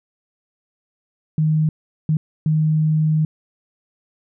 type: tone bursts at uneven times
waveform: sine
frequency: 155.56 Hz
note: D#3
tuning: in tune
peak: -14 dBFS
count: 3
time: 1.38-1.69 / 2.09-2.17 / 2.46-3.25 s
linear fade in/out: 2 ms
effects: none